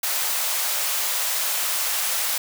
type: high-pass noise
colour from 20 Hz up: white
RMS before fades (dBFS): -24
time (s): 0.03-2.38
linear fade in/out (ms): 5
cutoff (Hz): 550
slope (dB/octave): 24
effects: none